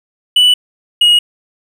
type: tone pair in turn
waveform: triangle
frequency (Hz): 2966 / 2887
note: F#7 / F#7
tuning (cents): +4 / -43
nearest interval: unison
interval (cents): 47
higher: first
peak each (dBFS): -4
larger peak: neither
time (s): 0.36-0.54 / 1.01-1.19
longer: neither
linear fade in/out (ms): 5
effects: none